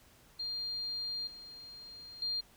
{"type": "tone with level steps", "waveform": "sine", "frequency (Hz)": 4200, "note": "C8", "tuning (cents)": 6, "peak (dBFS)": [-35, -47, -32], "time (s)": [0.39, 2.41], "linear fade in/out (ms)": 10, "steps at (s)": [1.27, 2.22], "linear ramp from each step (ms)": 2, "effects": ["pink hiss -62 dBFS RMS until 2.56 s"]}